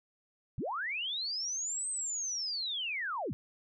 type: linear two-way sweep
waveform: sine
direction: up then down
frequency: 77.6 to 8372 to 77.6 Hz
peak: -33 dBFS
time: 0.58-3.33 s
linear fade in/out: 0 ms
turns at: 1.89 s
effects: none